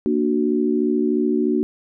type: chord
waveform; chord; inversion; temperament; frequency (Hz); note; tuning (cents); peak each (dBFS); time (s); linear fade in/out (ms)
sine; Bb augmented; none; equal with one note detuned; 233.1 / 296.2 / 370; Bb3 / D4 / F#4; 0 / +15 / 0; -21; 0.06-1.63; 0
effects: none